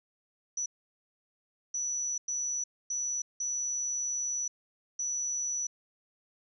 sine tone bursts at uneven times, 5920 Hz, F#8, in tune, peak -30 dBFS, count 6, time 0.57-0.66 / 1.74-2.18 / 2.28-2.64 / 2.9-3.22 / 3.4-4.48 / 4.99-5.67 s, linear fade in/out 5 ms, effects none

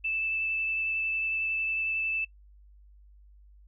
sine tone with vibrato, 2637 Hz, E7, in tune, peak -27 dBFS, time 0.04-2.25 s, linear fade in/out 10 ms, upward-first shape triangle, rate 11 Hz, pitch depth 9 cents each way, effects noise-tail reverb RT60 0.1 s tail -21 dB re dry + added 50 Hz sine -52 dBFS peak until 3.67 s

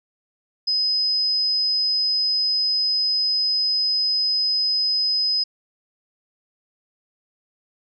sine tone, 5040 Hz, D#8, 21 cents sharp, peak -18 dBFS, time 0.67-5.44 s, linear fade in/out 10 ms, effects none

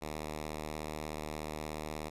5% pulse tone with vibrato, 76.7 Hz, D#2, 24 cents flat, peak -27 dBFS, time 0.01-2.1 s, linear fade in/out 20 ms, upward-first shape square, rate 19 Hz, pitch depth 26 cents each way, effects resampled to 32000 Hz

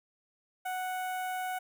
sawtooth tone with notch filter, 740 Hz, F#5, in tune, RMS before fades -35 dBFS, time 0.65-1.59 s, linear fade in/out 10 ms, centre 4700 Hz, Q 0.61, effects none

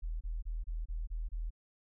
sine tone bursts, 40.32 Hz, E1, 38 cents flat, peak -34 dBFS, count 7, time 0.02-1.506 s, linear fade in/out 20 ms, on 190 ms, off 26 ms, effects none

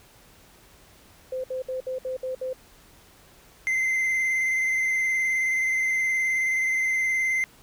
sine tone bursts, 516 Hz, C5, 24 cents flat, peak -27 dBFS, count 7, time 1.32-2.532 s, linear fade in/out 5 ms, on 120 ms, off 62 ms
triangle tone with vibrato, 2071 Hz, C7, 18 cents flat, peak -20 dBFS, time 3.67-7.44 s, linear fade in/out 0 ms, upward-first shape square, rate 19 Hz, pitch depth 18 cents each way
effects pink hiss -54 dBFS RMS until 7.62 s

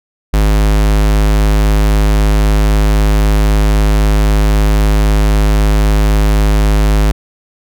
square tone, 51.91 Hz, G#1, in tune, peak -8 dBFS, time 0.33-7.12 s, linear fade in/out 10 ms, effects none

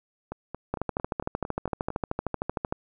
two click trains, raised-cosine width 1 ms, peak -20 / -13 dBFS, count 8 / 27, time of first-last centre 0.32-1.904 / 0.74-2.725 s, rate 4.42 / 13.1 Hz, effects none

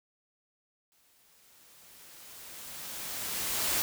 white noise with exponential growth, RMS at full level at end -28 dBFS, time 0.92-3.82 s, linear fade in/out 0 ms, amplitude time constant 630 ms, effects none

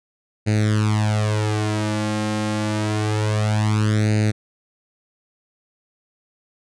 sawtooth tone with flanger, 106.8 Hz, G#2, 49 cents sharp, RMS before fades -20 dBFS, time 0.46-4.32 s, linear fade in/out 20 ms, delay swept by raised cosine 0.45 to 3.75 ms, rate 0.27 Hz, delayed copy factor +0.9, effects resampled to 22050 Hz

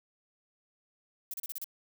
violet noise bursts, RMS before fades -38 dBFS, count 6, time 1.31-1.643 s, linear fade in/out 2 ms, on 28 ms, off 33 ms, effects none

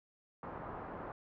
white low-pass noise, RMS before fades -45 dBFS, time 0.43-1.12 s, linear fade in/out 2 ms, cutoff 1200 Hz, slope 24 dB/octave, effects none

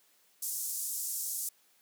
white band-pass noise, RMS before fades -36 dBFS, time 0.42-1.49 s, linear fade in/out 5 ms, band 6300 to 14000 Hz, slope 24 dB/octave, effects white hiss -67 dBFS RMS until 1.81 s + high-pass 200 Hz 12 dB/octave

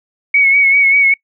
sine tone with vibrato, 2222 Hz, C#7, 4 cents sharp, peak -7 dBFS, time 0.34-1.14 s, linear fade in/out 5 ms, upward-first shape sine, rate 5.1 Hz, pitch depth 40 cents each way, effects noise-tail reverb RT60 0.1 s tail -24 dB re dry

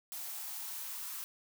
blue noise with high-pass filter sweep, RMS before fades -42 dBFS, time 0.12-1.24 s, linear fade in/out 0 ms, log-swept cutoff 700 to 1100 Hz, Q 3, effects none

